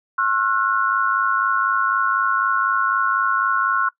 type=tone cluster; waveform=sine; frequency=1079 / 1353 / 1457 Hz; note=C#6 / E6 / F#6; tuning=-47 / +45 / -27 cents; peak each=-21 dBFS; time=0.18-3.89 s; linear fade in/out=5 ms; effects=noise-tail reverb RT60 0.1 s tail -21 dB re dry